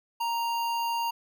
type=tone with notch filter; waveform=square; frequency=932.3 Hz; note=A#5; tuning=in tune; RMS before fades=-29 dBFS; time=0.2-1.11 s; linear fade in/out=10 ms; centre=8100 Hz; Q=1.5; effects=none